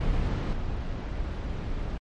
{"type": "noise with level steps", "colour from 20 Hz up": "brown", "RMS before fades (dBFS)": [-26, -31], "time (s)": [0, 1.98], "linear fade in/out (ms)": 10, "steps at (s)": 0.53, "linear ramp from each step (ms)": 2, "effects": ["low-pass 4000 Hz 12 dB/octave", "MP3 48 kbps"]}